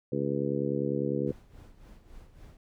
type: harmonic tone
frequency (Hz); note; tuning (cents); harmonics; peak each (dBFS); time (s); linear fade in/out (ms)
70; C#2; +18; 2 / 3 / 4 / 5 / 6 / 7; -34 / -34 / -34 / -34 / -34 / -34; 0.12-1.32; 5
type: noise with tremolo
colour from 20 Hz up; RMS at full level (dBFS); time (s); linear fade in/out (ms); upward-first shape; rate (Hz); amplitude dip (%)
brown; -48; 1.27-2.57; 2; sine; 3.6; 65
effects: none